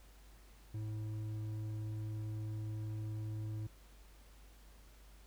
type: tone with hard clipping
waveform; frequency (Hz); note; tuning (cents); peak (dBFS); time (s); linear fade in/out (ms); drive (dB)
sine; 107.8; A2; -35; -40; 0.74-3.67; 5; 6
effects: added 50 Hz sine -57 dBFS peak until 5.26 s + pink hiss -65 dBFS RMS until 5.26 s